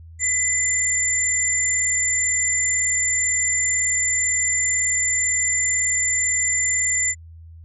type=tone pair together; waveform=sine; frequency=2015 / 7181 Hz; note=B6 / A8; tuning=+34 / +34 cents; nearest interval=octave + minor seventh; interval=2200 cents; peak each=-24 / -19 dBFS; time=0.19-7.15 s; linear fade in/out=50 ms; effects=added 82 Hz sine -39 dBFS peak until 7.64 s